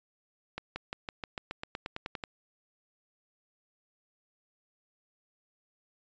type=accelerating click train; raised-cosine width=0.3 ms; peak=-20 dBFS; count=14; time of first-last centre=0.58-2.238 s; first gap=180 ms; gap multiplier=0.94; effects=resampled to 16000 Hz